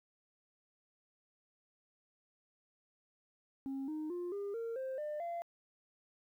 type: tone with pitch steps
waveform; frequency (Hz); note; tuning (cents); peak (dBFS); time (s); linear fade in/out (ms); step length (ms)
sine; 270.4 / 308.8 / 352.7 / 402.8 / 460 / 525.4 / 600.1 / 685.3; C#4 / D#4 / F4 / G4 / A#4 / C5 / D5 / F5; -43 / -13 / +17 / +47 / -23 / +7 / +37 / -33; -35; 3.66-5.42; 0; 220
effects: tanh soft clip ceiling -36 dBFS + 12-bit